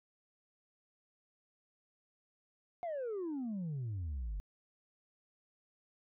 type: exponential sweep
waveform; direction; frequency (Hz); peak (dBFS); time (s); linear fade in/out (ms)
sine; down; 719 to 45.29; -34; 2.83-4.4; 0
effects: tanh soft clip ceiling -35 dBFS